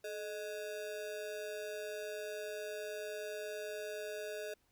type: ring-modulated tone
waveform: square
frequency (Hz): 523.3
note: C5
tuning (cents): 0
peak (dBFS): -38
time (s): 0.04-4.54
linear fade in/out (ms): 5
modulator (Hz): 95.3
effects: pink hiss -75 dBFS RMS until 4.71 s